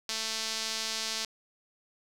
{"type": "tone with band-pass filter", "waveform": "sawtooth", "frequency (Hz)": 221.7, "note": "A3", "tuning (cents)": 13, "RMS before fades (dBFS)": -34, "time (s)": [0.09, 1.25], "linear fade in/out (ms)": 2, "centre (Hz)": 5000, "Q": 1.8, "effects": ["9-bit"]}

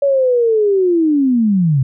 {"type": "linear sweep", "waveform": "sine", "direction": "down", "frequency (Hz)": [569, 125.4], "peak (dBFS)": -10, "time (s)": [0.02, 1.83], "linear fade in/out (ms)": 5, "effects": []}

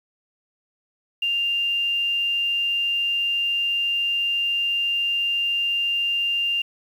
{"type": "tone with quantisation", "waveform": "sine", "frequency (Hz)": 2794, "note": "F7", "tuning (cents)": 0, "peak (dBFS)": -20, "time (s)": [1.22, 6.62], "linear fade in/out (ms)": 5, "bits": 8, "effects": []}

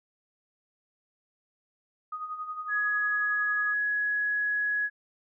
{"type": "tone with tremolo", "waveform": "sine", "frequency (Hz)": 1244.5, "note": "D#6", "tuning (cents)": 0, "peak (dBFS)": -31, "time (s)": [2.12, 3.74], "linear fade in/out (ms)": 5, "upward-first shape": "sine", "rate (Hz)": 11, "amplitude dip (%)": 60}
{"type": "tone", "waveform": "sine", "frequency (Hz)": 1678, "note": "G#6", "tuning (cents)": 17, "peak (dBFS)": -25, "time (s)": [2.68, 4.9], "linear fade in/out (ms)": 50}
{"effects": []}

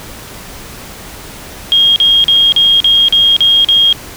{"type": "tone bursts", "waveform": "sine", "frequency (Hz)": 3248, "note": "G#7", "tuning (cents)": -39, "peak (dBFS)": -5, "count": 8, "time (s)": [1.72, 3.927], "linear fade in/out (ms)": 0, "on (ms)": 240, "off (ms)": 41, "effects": ["pink hiss -30 dBFS RMS until 4.16 s"]}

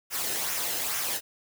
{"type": "noise with flanger", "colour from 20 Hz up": "white", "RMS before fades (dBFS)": -30, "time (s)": [0.1, 1.21], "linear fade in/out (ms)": 50, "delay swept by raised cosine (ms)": [0.23, 0.89], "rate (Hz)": 2.3, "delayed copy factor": -0.5, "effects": []}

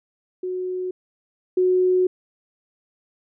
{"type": "tone pair in turn", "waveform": "sine", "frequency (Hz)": [367.1, 367.1], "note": ["F#4", "F#4"], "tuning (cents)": [-14, -14], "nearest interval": "unison", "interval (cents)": 0, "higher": "neither", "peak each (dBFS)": [-24, -15], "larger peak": "second", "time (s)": [[0.43, 0.91], [1.57, 2.07]], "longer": "second", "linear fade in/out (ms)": 5, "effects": []}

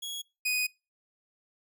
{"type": "tone pair in turn", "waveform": "sawtooth", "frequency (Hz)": [3333, 2490], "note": ["G#7", "D#7"], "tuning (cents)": [5, 1], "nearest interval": "perfect fourth", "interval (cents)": 504, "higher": "first", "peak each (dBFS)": [-32, -23], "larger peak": "second", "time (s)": [[0.02, 0.22], [0.45, 0.67]], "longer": "second", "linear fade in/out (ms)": 10, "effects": ["noise-tail reverb RT60 0.3 s tail -26 dB re dry"]}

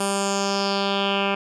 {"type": "tone with low-pass filter sweep", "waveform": "10% pulse", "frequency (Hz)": 198, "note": "G3", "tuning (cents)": 18, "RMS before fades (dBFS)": -23, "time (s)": [0, 1.35], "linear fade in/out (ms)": 5, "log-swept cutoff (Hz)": [9800, 2400], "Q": 3.4, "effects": []}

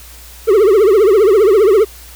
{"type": "tone with vibrato", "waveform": "triangle", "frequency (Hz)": 410.8, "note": "G#4", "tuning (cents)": -19, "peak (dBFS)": -4, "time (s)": [0.47, 1.85], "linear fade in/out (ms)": 20, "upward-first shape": "triangle", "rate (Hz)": 15, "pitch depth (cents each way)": 220, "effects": ["added 60 Hz sine -37 dBFS peak until 2.15 s", "white hiss -38 dBFS RMS until 2.15 s"]}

